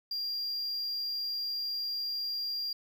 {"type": "tone", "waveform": "sine", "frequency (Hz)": 4778, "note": "D8", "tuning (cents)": 29, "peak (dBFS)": -29, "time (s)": [0.11, 2.73], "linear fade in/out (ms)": 5, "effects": ["tanh soft clip ceiling -31 dBFS", "10-bit"]}